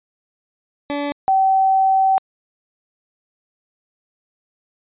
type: tone pair in turn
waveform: 20% pulse / sine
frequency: 287.7 / 768.1 Hz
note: D4 / G5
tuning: -36 / -35 cents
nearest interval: octave + perfect fourth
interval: 1701 cents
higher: second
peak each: -16 / -12 dBFS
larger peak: second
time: 0.9-1.12 / 1.28-2.18 s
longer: second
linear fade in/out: 0 ms
effects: resampled to 8000 Hz